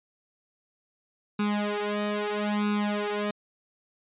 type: tone with flanger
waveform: sawtooth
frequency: 207.7 Hz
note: G#3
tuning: in tune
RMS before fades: -28 dBFS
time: 1.39-3.31 s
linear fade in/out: 5 ms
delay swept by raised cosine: 0.78 to 3.18 ms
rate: 0.77 Hz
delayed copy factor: +1
effects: resampled to 8000 Hz